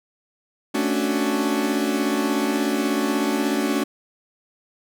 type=chord; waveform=40% pulse; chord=D major seventh; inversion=second; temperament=equal; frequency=220 / 277.2 / 293.7 / 370 Hz; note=A3 / C#4 / D4 / F#4; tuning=0 / 0 / 0 / 0 cents; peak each=-25 / -24 / -25 / -26 dBFS; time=0.74-3.84 s; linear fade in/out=10 ms; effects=none